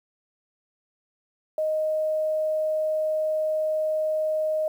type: tone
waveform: sine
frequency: 622.3 Hz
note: D#5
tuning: in tune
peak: -22 dBFS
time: 1.58-4.68 s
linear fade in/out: 2 ms
effects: 9-bit